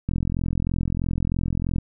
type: click train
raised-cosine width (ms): 5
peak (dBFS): -12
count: 74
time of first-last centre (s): 0.09-1.784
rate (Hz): 43.1
effects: none